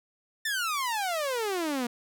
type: exponential sweep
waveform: sawtooth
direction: down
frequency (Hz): 1812 to 233.1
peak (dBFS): -24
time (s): 0.45-1.87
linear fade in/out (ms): 5
effects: none